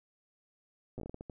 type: slowing click train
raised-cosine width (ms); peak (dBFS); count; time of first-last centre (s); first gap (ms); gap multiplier
2; -29; 10; 0.98-1.298; 8; 1.35
effects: none